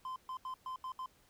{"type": "tone bursts at uneven times", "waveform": "triangle", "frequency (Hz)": 1033, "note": "C6", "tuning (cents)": -22, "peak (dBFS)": -37, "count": 6, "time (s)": [[0.05, 0.16], [0.29, 0.37], [0.45, 0.54], [0.66, 0.76], [0.84, 0.92], [0.99, 1.06]], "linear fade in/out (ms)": 2, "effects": ["pink hiss -68 dBFS RMS until 1.29 s"]}